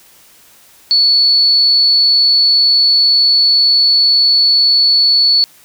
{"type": "tone", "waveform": "sine", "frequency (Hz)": 4431, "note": "C#8", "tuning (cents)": -2, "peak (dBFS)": -7, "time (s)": [0.91, 5.44], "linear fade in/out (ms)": 0, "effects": ["white hiss -45 dBFS RMS until 5.64 s"]}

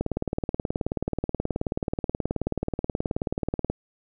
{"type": "click train", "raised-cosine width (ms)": 2, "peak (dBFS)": -12, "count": 70, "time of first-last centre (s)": [0.01, 3.7], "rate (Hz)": 18.7, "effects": []}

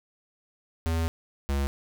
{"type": "tone pair in turn", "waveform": "square", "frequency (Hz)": [82, 69.57], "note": ["E2", "C#2"], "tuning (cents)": [-9, 7], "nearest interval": "minor third", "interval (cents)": 284, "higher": "first", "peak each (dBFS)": -25, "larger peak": "neither", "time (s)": [[0.86, 1.08], [1.49, 1.67]], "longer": "first", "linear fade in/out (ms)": 0, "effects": ["10-bit"]}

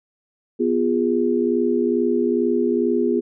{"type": "chord", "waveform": "sine", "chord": "F diminished", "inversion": "second", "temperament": "equal with one note detuned", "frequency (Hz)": [246.9, 349.2, 411.5], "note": ["Cb4", "F4", "Ab4"], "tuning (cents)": [0, 0, -16], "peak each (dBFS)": -21, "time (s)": [0.59, 3.21], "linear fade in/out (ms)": 20, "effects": []}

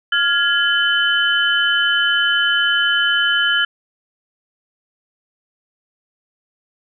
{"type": "tone cluster", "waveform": "sine", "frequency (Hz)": [1404, 1674, 3036], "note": ["F6", "G#6", "F#7"], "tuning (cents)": [9, 13, 44], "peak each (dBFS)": -18, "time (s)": [0.12, 3.65], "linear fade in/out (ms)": 5, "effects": []}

